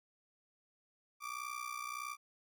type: ring-modulated tone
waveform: 30% pulse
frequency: 1174.7 Hz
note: D6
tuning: in tune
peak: -35 dBFS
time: 1.2-2.17 s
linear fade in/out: 50 ms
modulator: 30.8 Hz
effects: none